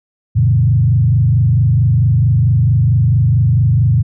sine tone with frequency modulation, 118.6 Hz, A#2, 30 cents sharp, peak -8 dBFS, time 0.35-4.03 s, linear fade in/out 20 ms, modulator 24.5 Hz, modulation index 1.2, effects none

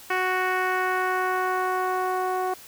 10% pulse tone with low-pass filter sweep, 370 Hz, F#4, in tune, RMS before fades -25 dBFS, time 0.1-2.54 s, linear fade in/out 5 ms, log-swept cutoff 2400 to 840 Hz, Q 1.3, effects white hiss -46 dBFS RMS until 2.67 s

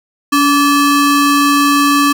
square ring-modulated tone, 721 Hz, F#5, 45 cents flat, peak -6 dBFS, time 0.32-2.13 s, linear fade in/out 10 ms, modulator 437 Hz, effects none

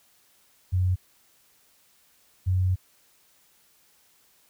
sine tone pair in turn, 91.7 / 92.39 Hz, F#2 / F#2, -15 / -2 cents, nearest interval unison, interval 13 cents, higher second, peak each -20 dBFS, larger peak neither, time 0.72-0.96 / 2.46-2.76 s, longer second, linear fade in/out 20 ms, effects white hiss -62 dBFS RMS until 4.49 s

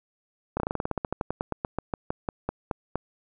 slowing click train, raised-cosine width 1 ms, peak -13 dBFS, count 24, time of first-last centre 0.57-2.956 s, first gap 30 ms, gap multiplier 1.1, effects none

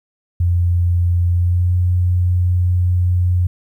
sine tone with pitch glide, 87.4 to 89.49 Hz, F2 to F2, +2 to +43 cents, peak -12 dBFS, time 0.4-3.47 s, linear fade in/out 5 ms, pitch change +41 cents, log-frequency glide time 1.3-1.74 s, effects 9-bit

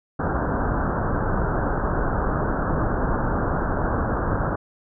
pink low-pass noise, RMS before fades -23 dBFS, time 0.19-4.56 s, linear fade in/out 10 ms, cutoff 1600 Hz, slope 96 dB/octave, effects none

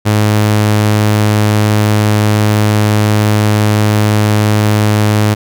sawtooth tone, 105.8 Hz, G#2, 33 cents sharp, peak -4 dBFS, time 0.05-5.35 s, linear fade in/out 20 ms, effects none

